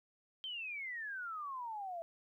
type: exponential sweep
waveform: sine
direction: down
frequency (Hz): 3175 to 656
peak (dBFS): -40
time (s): 0.44-2.02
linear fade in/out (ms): 0
effects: 13-bit